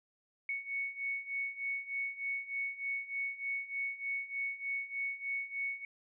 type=beating tone pair; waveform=sine; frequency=2217 / 2220.3 Hz; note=C#7 / C#7; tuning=0 / +2 cents; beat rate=3.3 Hz; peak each=-40 / -37 dBFS; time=0.49-5.85 s; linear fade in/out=2 ms; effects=none